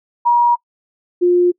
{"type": "tone pair in turn", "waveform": "sine", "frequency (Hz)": [955, 354.4], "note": ["A#5", "F4"], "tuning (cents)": [42, 25], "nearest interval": "octave + perfect fourth", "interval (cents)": 1717, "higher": "first", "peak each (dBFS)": -9, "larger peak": "neither", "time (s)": [[0.25, 0.56], [1.21, 1.52]], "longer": "neither", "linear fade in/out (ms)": 20, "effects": ["noise-tail reverb RT60 0.1 s tail -25 dB re dry"]}